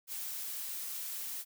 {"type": "noise", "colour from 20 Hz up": "blue", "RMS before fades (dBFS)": -40, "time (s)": [0.07, 1.45], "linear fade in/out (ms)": 50, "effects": []}